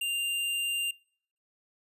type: tone with sample-and-hold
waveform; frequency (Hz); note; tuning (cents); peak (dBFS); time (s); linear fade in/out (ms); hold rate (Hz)
sine; 2791; F7; -2; -28; 0.01-0.91; 5; 11025
effects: noise-tail reverb RT60 0.6 s tail -26 dB re dry + resampled to 32000 Hz